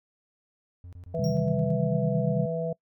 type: tone bursts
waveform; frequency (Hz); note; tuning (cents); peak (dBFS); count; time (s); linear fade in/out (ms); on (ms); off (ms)
triangle; 88.5; F2; +23; -39; 8; 0.84-1.704; 0; 87; 24
type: harmonic tone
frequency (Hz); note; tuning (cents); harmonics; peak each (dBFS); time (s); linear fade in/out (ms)
164.5; E3; -3; 1 / 3 / 4; -31 / -31 / -31; 1.14-2.73; 5
type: chord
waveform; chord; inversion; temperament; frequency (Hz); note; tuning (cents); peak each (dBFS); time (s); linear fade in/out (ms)
sine; C minor; none; equal; 130.81 / 155.56 / 196; C3 / Eb3 / G3; 0 / 0 / 0; -29; 1.19-2.46; 5
type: tone with exponential decay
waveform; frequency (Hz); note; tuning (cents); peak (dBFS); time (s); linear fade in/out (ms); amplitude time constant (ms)
square; 5588; F8; 0; -37; 1.24-1.54; 1; 64
effects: noise-tail reverb RT60 0.1 s tail -25 dB re dry